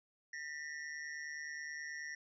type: ring-modulated tone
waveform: square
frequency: 1876 Hz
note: A#6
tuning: 11 cents sharp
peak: -40 dBFS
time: 0.33-2.15 s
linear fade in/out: 5 ms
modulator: 74.7 Hz
effects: resampled to 16000 Hz